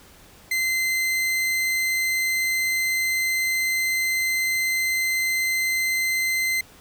40% pulse tone, 2068 Hz, C7, 21 cents flat, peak -20 dBFS, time 0.51-6.61 s, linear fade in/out 5 ms, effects pink hiss -50 dBFS RMS until 6.8 s

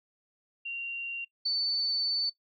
sine tone pair in turn, 2764 / 4509 Hz, F7 / C#8, -19 / +29 cents, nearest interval minor sixth, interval 848 cents, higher second, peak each -33 / -26 dBFS, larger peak second, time 0.65-1.25 / 1.45-2.3 s, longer second, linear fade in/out 10 ms, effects noise-tail reverb RT60 0.1 s tail -21 dB re dry

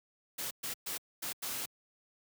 white noise bursts at uneven times, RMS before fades -38 dBFS, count 5, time 0.38-0.51 / 0.63-0.74 / 0.86-0.98 / 1.22-1.33 / 1.42-1.66 s, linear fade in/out 10 ms, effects high-pass 100 Hz 12 dB/octave

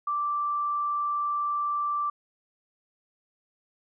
sine tone, 1172 Hz, D6, 4 cents flat, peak -25 dBFS, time 0.07-2.1 s, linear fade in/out 5 ms, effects none

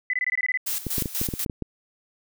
sine tone bursts, 2006 Hz, B6, 26 cents sharp, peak -21 dBFS, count 9, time 0.1-0.574 s, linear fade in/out 2 ms, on 34 ms, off 21 ms
blue noise with tremolo, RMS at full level -27 dBFS, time 0.66-1.45 s, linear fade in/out 10 ms, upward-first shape square, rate 4.1 Hz, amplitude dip 75%
clicks, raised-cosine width 3 ms, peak -15 dBFS, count 10, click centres 0.867 / 0.982 / 1.022 / 1.058 / 1.215 / 1.288 / 1.338 / 1.462 / 1.498 / 1.623 s
effects none

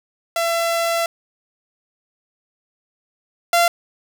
sawtooth tone pair in turn, 673 / 687.1 Hz, E5 / F5, +36 / -28 cents, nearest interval unison, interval 36 cents, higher second, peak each -14 / -9 dBFS, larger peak second, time 0.36-1.06 / 3.53-3.68 s, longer first, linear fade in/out 2 ms, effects none

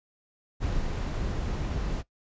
brown noise with ADSR envelope, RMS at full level -28 dBFS, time 0.6-2.03 s, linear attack 33 ms, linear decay 200 ms, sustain -2 dB, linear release 32 ms, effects noise-tail reverb RT60 0.1 s tail -18 dB re dry + resampled to 16000 Hz

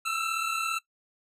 25% pulse tone pair together, 1311.4 / 1349 Hz, E6 / E6, -9 / +40 cents, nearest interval unison, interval 49 cents, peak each -27 dBFS, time 0.05-0.79 s, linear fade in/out 10 ms, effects noise-tail reverb RT60 0.1 s tail -18 dB re dry + low-pass 12000 Hz 12 dB/octave

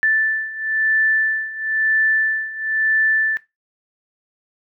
sine beating tone pair, 1760 / 1761 Hz, A6 / A6, 0 / +1 cents, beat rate 1 Hz, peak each -21 / -18 dBFS, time 0.03-3.37 s, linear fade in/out 0 ms, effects noise-tail reverb RT60 0.2 s tail -17 dB re dry

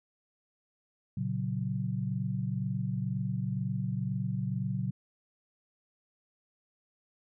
sine chord, F# major, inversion first, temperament equal with one note detuned, 116.54 / 138.59 / 186.07 Hz, A#2 / C#3 / F#3, 0 / 0 / +10 cents, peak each -34 dBFS, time 1.17-4.91 s, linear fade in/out 5 ms, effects none

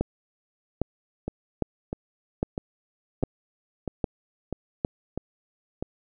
two click trains, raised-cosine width 2 ms, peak -16 / -10 dBFS, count 8 / 7, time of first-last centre 1.28-5.825 / 0.01-4.849 s, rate 1.54 / 1.24 Hz, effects none

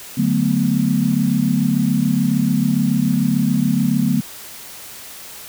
sine chord, B minor seventh, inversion first, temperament equal, 146.83 / 185 / 220 / 246.9 Hz, D3 / F#3 / A3 / B3, 0 / 0 / 0 / 0 cents, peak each -21 / -20 / -19 / -19 dBFS, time 0.17-4.21 s, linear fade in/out 10 ms, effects white hiss -36 dBFS RMS until 5.48 s

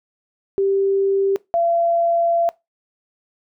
sine tone pair in turn, 392 / 679.8 Hz, G4 / F5, 0 / -47 cents, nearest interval minor seventh, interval 953 cents, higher second, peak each -15 dBFS, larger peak neither, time 0.58-1.36 / 1.54-2.49 s, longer second, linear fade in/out 0 ms, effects noise-tail reverb RT60 0.2 s tail -21 dB re dry

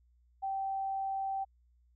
sine tone, 777 Hz, G5, 16 cents flat, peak -32 dBFS, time 0.42-1.45 s, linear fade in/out 20 ms, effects added 60 Hz sine -64 dBFS peak until 1.95 s

